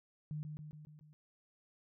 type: tone with echo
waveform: sine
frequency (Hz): 151.6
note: D#3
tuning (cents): -45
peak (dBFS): -38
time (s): 0.31-0.43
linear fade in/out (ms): 0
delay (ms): 140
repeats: 5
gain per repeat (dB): -4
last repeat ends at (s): 1.13
effects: none